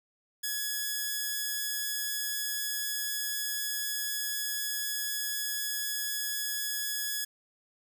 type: tone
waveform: 5% pulse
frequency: 1688 Hz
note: G#6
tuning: 28 cents sharp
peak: -20 dBFS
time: 0.43-7.25 s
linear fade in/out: 10 ms
effects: none